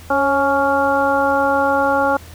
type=harmonic tone with a mistuned harmonic; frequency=279 Hz; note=C#4; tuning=11 cents sharp; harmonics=1 / 2 / 3 / 4 / 5; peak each=-23 / -18 / -18 / -23 / -20 dBFS; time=0.1-2.17 s; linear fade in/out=5 ms; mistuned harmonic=2; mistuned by=-32 cents; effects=added 83 Hz sine -38 dBFS peak until 2.34 s + pink hiss -42 dBFS RMS until 2.34 s